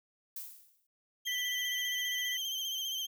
violet noise with exponential decay, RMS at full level -39 dBFS, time 0.36-0.87 s, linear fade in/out 5 ms, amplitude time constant 110 ms
35% pulse tone with vibrato, 3136 Hz, G7, in tune, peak -32 dBFS, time 1.25-3.07 s, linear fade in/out 20 ms, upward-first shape sine, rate 15 Hz, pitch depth 47 cents each way
triangle tone, 1975.5 Hz, B6, in tune, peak -34 dBFS, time 1.27-2.37 s, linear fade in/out 5 ms
effects none

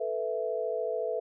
sine chord, A suspended second, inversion none, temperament equal, 440 / 493.9 / 659.3 Hz, A4 / B4 / E5, 0 / 0 / 0 cents, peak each -33 dBFS, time 0-1.2 s, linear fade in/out 10 ms, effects none

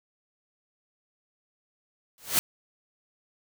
white noise with exponential growth, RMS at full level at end -19 dBFS, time 2.18-2.39 s, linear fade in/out 0 ms, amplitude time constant 44 ms, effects none

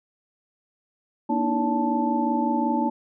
sine tone cluster, 237.2 / 294.5 / 319.9 / 571 / 878 Hz, A#3 / D4 / D#4 / D5 / A5, +30 / +5 / +48 / -49 / -4 cents, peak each -25 / -28 / -28 / -33 / -25 dBFS, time 1.29-2.9 s, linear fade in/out 10 ms, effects none

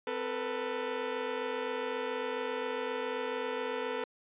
sawtooth tone cluster, 258.1 / 444.7 / 492.1 Hz, C4 / A4 / B4, -23 / +18 / -6 cents, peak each -39 / -32 / -32 dBFS, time 0.07-4.04 s, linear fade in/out 2 ms, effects resampled to 8000 Hz

